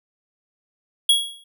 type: tone with exponential decay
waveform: square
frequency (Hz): 3322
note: G#7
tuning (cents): 0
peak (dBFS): -11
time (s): 1.09-1.44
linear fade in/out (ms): 5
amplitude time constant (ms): 75
effects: none